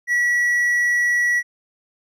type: tone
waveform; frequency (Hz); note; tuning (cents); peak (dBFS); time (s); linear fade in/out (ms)
triangle; 1936; B6; -35; -14; 0.07-1.43; 50
effects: none